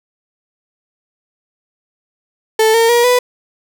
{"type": "tone with pitch steps", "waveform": "35% pulse", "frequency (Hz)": [440, 457.6, 476, 495], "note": ["A4", "A#4", "A#4", "B4"], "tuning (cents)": [0, -32, 36, 4], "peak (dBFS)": -7, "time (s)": [2.59, 3.19], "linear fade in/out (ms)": 5, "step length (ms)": 150, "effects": []}